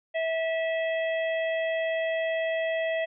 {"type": "harmonic tone", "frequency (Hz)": 651, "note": "E5", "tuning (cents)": -22, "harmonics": [1, 3, 4, 5], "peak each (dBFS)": [-26, -33, -39, -43], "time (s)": [0.14, 3.06], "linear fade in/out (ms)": 20, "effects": []}